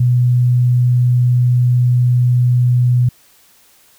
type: tone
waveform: sine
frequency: 123.47 Hz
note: B2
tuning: in tune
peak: -9 dBFS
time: 0-3.09 s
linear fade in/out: 5 ms
effects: white hiss -50 dBFS RMS until 3.98 s